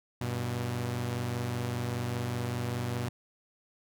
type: tone pair together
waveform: sawtooth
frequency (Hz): 96.3 / 121.33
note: G2 / B2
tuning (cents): -30 / -30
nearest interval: major third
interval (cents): 400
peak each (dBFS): -33 / -28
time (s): 0.21-3.09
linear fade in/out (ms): 5
effects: none